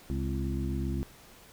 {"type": "harmonic tone with a mistuned harmonic", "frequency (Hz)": 67.7, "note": "C#2", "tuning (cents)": -40, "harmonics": [1, 2, 3, 4, 5], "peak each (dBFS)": [-32, -35, -37, -38, -39], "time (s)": [0.1, 1.03], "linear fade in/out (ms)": 0, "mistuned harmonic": 4, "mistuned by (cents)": -69, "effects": ["pink hiss -54 dBFS RMS until 1.52 s"]}